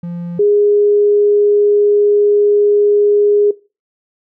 triangle / sine tone pair in turn, 172.9 / 412.5 Hz, F3 / G#4, -17 / -12 cents, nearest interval octave + minor third, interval 1505 cents, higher second, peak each -19 / -8 dBFS, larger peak second, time 0.03-0.39 / 0.39-3.51 s, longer second, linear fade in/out 5 ms, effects noise-tail reverb RT60 0.3 s tail -19 dB re dry

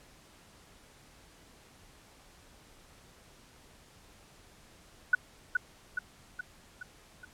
sine tone with echo, 1480 Hz, F#6, in tune, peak -18 dBFS, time 5.13-5.15 s, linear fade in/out 5 ms, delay 420 ms, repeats 5, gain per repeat -5 dB, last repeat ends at 7.25 s, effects pink hiss -58 dBFS RMS until 7.33 s + low-pass 11000 Hz 12 dB/octave

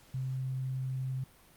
sine tone, 130.81 Hz, C3, in tune, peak -32 dBFS, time 0.14-1.24 s, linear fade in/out 5 ms, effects pink hiss -60 dBFS RMS until 1.56 s + Opus 48 kbps

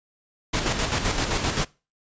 pink noise with tremolo, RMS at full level -23 dBFS, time 0.53-1.65 s, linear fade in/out 10 ms, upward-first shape square, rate 7.7 Hz, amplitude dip 45%, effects noise-tail reverb RT60 0.3 s tail -22 dB re dry + resampled to 16000 Hz

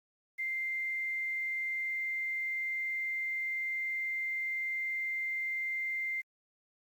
sine tone with quantisation, 2093 Hz, C7, in tune, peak -32 dBFS, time 0.38-6.22 s, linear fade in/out 20 ms, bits 10, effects Opus 48 kbps

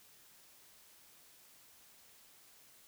silence, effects white hiss -62 dBFS RMS until 2.87 s

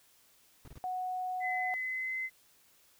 brown noise bursts, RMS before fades -48 dBFS, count 3, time 0.65-0.783 s, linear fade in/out 2 ms, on 29 ms, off 23 ms
sine tone, 737 Hz, F#5, 7 cents flat, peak -33 dBFS, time 0.84-1.74 s, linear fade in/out 0 ms
sine tone with pitch glide, 2026 to 2053 Hz, B6 to C7, +44 to -33 cents, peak -33 dBFS, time 1.4-2.3 s, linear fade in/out 50 ms, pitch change +23 cents, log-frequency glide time 1.79-2.16 s
effects white hiss -65 dBFS RMS until 2.99 s

